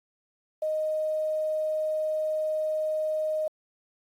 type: tone with quantisation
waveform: sine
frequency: 621 Hz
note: D#5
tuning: 3 cents flat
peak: -25 dBFS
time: 0.62-3.48 s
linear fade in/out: 5 ms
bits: 9
effects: AAC 64 kbps